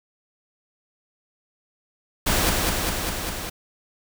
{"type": "noise with echo", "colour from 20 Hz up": "pink", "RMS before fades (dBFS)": -21, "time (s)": [2.26, 2.5], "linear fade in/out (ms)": 10, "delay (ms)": 200, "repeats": 5, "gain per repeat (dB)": -2, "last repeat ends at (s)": 3.5, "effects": []}